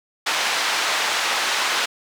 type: band-pass noise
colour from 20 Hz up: pink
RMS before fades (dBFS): -22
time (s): 0.26-1.86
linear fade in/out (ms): 10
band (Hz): 950 to 5400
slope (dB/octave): 12
effects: none